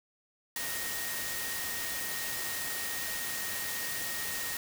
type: tone in noise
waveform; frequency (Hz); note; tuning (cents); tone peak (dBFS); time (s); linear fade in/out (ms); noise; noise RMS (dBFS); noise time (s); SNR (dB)
sine; 1864.7; A#6; 0; -40; 0.56-4.57; 2; white; -36; 0.56-4.57; -7
effects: none